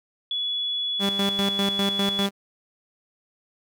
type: tone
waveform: sine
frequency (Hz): 3401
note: G#7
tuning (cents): +40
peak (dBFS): -24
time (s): 0.31-2.26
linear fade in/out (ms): 2
type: tone with tremolo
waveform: sawtooth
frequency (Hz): 198.7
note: G3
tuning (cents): +24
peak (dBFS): -18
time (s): 0.99-2.31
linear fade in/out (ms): 50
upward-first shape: square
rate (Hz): 5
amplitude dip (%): 70
effects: none